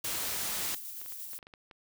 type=noise; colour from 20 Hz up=white; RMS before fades=-34 dBFS; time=0.04-0.75 s; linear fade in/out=5 ms
type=noise with tremolo; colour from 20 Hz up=violet; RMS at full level=-41 dBFS; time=0.62-1.39 s; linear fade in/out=10 ms; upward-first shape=square; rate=8.7 Hz; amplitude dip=25%
type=clicks; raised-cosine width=0.3 ms; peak=-34 dBFS; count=9; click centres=1.015 / 1.061 / 1.122 / 1.333 / 1.389 / 1.428 / 1.469 / 1.538 / 1.712 s
effects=none